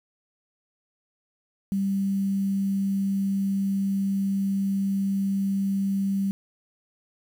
sine tone with quantisation, 196 Hz, G3, in tune, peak -22 dBFS, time 1.72-6.31 s, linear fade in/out 0 ms, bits 8, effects none

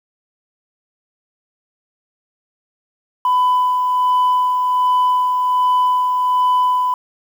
sine tone with tremolo, 1000 Hz, B5, 21 cents sharp, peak -9 dBFS, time 3.25-6.94 s, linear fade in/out 2 ms, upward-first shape sine, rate 1.3 Hz, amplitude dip 40%, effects tanh soft clip ceiling -10 dBFS + 7-bit

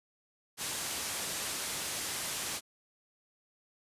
white low-pass noise, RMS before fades -37 dBFS, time 0.57-2.61 s, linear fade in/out 50 ms, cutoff 11000 Hz, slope 24 dB/octave, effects high-pass 60 Hz 12 dB/octave + resampled to 32000 Hz

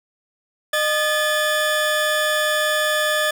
30% pulse tone pair together, 611 / 1728.2 Hz, D#5 / A6, -32 / -32 cents, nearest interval octave + tritone, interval 1800 cents, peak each -18 dBFS, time 0.73-3.31 s, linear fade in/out 5 ms, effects none

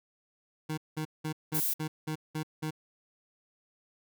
25% pulse tone bursts, 155.56 Hz, D#3, in tune, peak -28 dBFS, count 8, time 0.69-2.708 s, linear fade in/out 10 ms, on 86 ms, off 190 ms
violet noise, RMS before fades -30 dBFS, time 1.54-1.74 s, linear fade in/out 10 ms
effects none

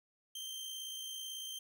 sawtooth tone with amplitude modulation, 3142 Hz, G7, 3 cents sharp, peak -37 dBFS, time 0.35-1.59 s, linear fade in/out 5 ms, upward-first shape sine, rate 58.1 Hz, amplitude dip 35%, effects none

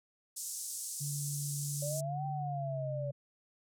white band-pass noise, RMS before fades -41 dBFS, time 0.36-2.01 s, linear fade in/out 10 ms, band 6100 to 10000 Hz, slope 24 dB/octave
sine tone with pitch glide, 144.3 to 135.42 Hz, D3 to C#3, -30 to -40 cents, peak -36 dBFS, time 1-3.12 s, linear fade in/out 20 ms, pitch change -110 cents, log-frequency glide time 2.44-2.9 s
sine exponential two-way sweep, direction up then down, 568 to 784 to 568 Hz, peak -37 dBFS, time 1.82-3.11 s, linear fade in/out 5 ms, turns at 2.26 s
effects none

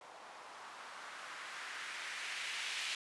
violet noise with low-pass filter sweep, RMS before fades -45 dBFS, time 0.01-2.95 s, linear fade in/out 2 ms, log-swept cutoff 780 to 2700 Hz, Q 1.6, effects resampled to 24000 Hz

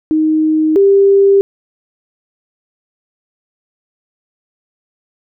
sine tone pair in turn, 312.2 / 395.5 Hz, D#4 / G4, +6 / +15 cents, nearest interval major third, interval 409 cents, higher second, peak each -9 / -5 dBFS, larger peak second, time 0.11-0.76 / 0.76-1.41 s, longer neither, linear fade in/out 0 ms, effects none

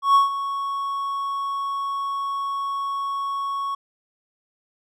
triangle tone with ADSR envelope, 1108.7 Hz, C#6, in tune, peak -9 dBFS, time 0.02-3.75 s, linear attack 130 ms, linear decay 140 ms, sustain -13 dB, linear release 6 ms, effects none

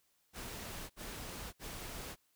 pink noise bursts, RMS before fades -45 dBFS, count 3, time 0.33-2.162 s, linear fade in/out 50 ms, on 570 ms, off 61 ms, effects white hiss -75 dBFS RMS until 2.35 s

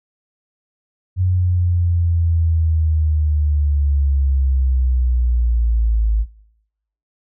sine linear sweep, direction down, 92.2 to 52.7 Hz, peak -13 dBFS, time 1.16-6.26 s, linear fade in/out 50 ms, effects noise-tail reverb RT60 0.9 s tail -24 dB re dry

